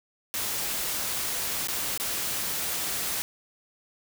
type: noise with dropouts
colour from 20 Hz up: white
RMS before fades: -30 dBFS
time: 0.34-3.22 s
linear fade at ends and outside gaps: 0 ms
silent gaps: 1.672-1.684 / 1.976-1.999 s
effects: none